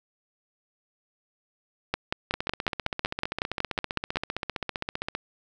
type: two click trains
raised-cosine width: 0.3 ms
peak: -13 / -9 dBFS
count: 44 / 13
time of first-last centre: 2.34-5.15 / 1.94-4.158 s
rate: 15.3 / 5.41 Hz
effects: none